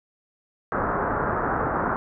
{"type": "low-pass noise", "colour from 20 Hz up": "white", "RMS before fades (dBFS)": -25, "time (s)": [0.72, 1.96], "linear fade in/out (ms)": 0, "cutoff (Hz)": 1500, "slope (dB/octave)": 48, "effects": []}